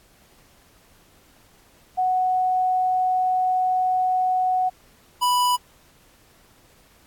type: tone pair in turn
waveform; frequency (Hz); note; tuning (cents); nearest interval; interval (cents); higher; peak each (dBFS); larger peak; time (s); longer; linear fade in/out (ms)
sine / square; 740 / 987.8; F#5 / B5; 0 / 0; perfect fourth; 500; second; -18; neither; 1.97-4.7 / 5.21-5.57; first; 20
effects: pink hiss -56 dBFS RMS until 7.06 s + AAC 64 kbps